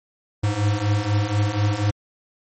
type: beating tone pair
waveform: square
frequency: 101.2 / 105.3 Hz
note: G#2 / G#2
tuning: -44 / +24 cents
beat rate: 4.1 Hz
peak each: -24 / -21 dBFS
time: 0.43-1.91 s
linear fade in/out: 10 ms
effects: MP3 32 kbps